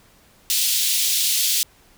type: high-pass noise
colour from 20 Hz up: pink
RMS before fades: -20 dBFS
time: 0.5-1.63 s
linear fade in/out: 0 ms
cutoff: 3200 Hz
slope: 24 dB/octave
effects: pink hiss -54 dBFS RMS until 1.97 s